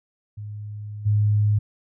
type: tone with level steps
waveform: sine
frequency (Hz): 104.7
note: G#2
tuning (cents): +15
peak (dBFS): -31 / -16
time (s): 0.37-1.59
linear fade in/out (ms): 10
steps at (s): 1.05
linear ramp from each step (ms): 20
effects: none